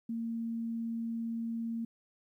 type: tone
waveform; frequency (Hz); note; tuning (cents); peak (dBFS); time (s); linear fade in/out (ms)
sine; 229.4; A#3; -28; -33; 0.09-1.85; 5
effects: 12-bit